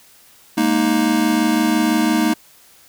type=chord; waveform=square; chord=Ab suspended second; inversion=none; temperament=just; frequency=207.7 / 233.6 / 311.5 Hz; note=Ab3 / Bb3 / Eb4; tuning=0 / +4 / +2 cents; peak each=-23 / -19 / -18 dBFS; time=0.57-2.34 s; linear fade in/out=10 ms; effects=white hiss -49 dBFS RMS until 2.88 s